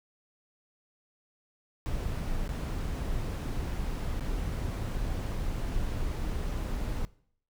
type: noise with dropouts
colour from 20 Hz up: brown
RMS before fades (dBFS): -32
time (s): 1.86-7.05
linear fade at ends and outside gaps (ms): 0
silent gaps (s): 2.478-2.492 / 4.196-4.208
effects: noise-tail reverb RT60 0.6 s tail -21 dB re dry